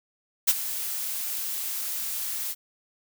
blue noise with ADSR envelope, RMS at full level -17 dBFS, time 0.47-2.55 s, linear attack 17 ms, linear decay 40 ms, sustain -14 dB, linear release 39 ms, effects none

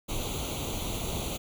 pink noise with comb filter, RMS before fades -33 dBFS, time 0.08-1.38 s, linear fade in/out 20 ms, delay 0.29 ms, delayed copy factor +0.85, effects none

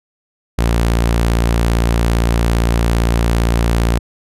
sawtooth tone, 57.6 Hz, A#1, 20 cents flat, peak -8 dBFS, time 0.58-3.99 s, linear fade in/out 10 ms, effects resampled to 32000 Hz

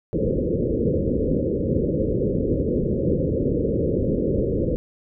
white low-pass noise, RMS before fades -22 dBFS, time 0.13-4.76 s, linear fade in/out 0 ms, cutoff 540 Hz, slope 96 dB/octave, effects none

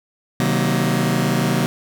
sawtooth chord, C half-diminished seventh, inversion none, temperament just, 130.81 / 156.98 / 188.37 / 235.5 Hz, C3 / Eb3 / Gb3 / Bb3, 0 / +16 / +31 / +18 cents, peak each -18 dBFS, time 0.4-1.66 s, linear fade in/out 0 ms, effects none

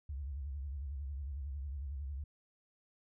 sine tone with vibrato, 69.6 Hz, C#2, 8 cents sharp, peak -38 dBFS, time 0.09-2.24 s, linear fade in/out 5 ms, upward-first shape sine, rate 11 Hz, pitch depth 140 cents each way, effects none

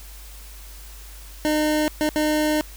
25% pulse tone bursts at uneven times, 304.8 Hz, D#4, 36 cents flat, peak -15 dBFS, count 3, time 1.45-1.88 / 2.01-2.09 / 2.16-2.61 s, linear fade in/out 0 ms, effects added 50 Hz sine -39 dBFS peak until 2.76 s + white hiss -45 dBFS RMS until 2.76 s

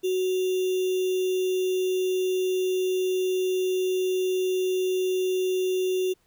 sine tone with sample-and-hold, 371 Hz, F#4, 5 cents sharp, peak -22 dBFS, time 0.03-6.14 s, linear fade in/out 20 ms, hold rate 3150 Hz, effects pink hiss -67 dBFS RMS until 6.26 s

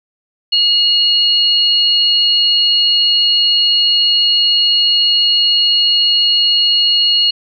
sine tone pair together, 2879 / 4314 Hz, F#7 / C#8, -48 / -48 cents, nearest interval perfect fifth, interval 700 cents, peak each -12 dBFS, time 0.52-7.31 s, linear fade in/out 10 ms, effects none

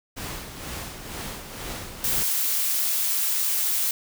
pink noise with tremolo, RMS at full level -33 dBFS, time 0.16-2.24 s, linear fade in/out 20 ms, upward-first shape sine, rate 2.1 Hz, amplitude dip 55%
blue noise, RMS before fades -24 dBFS, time 2.04-3.91 s, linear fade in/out 2 ms
effects none

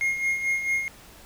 triangle tone with tremolo, 2142 Hz, C7, 40 cents sharp, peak -19 dBFS, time 0.01-0.88 s, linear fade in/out 0 ms, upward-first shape sine, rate 4.5 Hz, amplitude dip 60%, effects pink hiss -49 dBFS RMS until 1.25 s

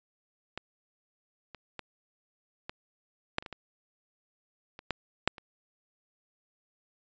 clicks, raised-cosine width 0.3 ms, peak -20 / -28 / -22 / -21 / -11 / -29 / -25 / -24 / -28 / -13 / -6 / -29 dBFS, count 12, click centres 0.576 / 1.547 / 1.793 / 2.695 / 3.384 / 3.425 / 3.462 / 3.527 / 4.791 / 4.907 / 5.276 / 5.382 s, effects resampled to 16000 Hz

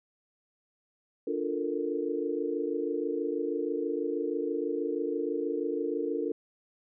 sine chord, Bb major seventh, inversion first, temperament equal, 293.7 / 349.2 / 440 / 466.2 Hz, D4 / F4 / A4 / Bb4, 0 / 0 / 0 / 0 cents, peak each -34 dBFS, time 1.27-6.32 s, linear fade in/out 5 ms, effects none

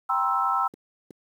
sine chord, C dominant seventh, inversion second, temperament equal with one note detuned, 784 / 956.3 / 1046.5 / 1318.5 Hz, G5 / Bb5 / C6 / E6, 0 / +44 / 0 / 0 cents, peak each -28 / -29 / -28 / -24 dBFS, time 0.09-0.68 s, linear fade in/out 10 ms
clicks, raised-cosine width 3 ms, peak -24 dBFS, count 2, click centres 0.739 / 1.107 s
effects high-pass 300 Hz 12 dB/octave + 9-bit

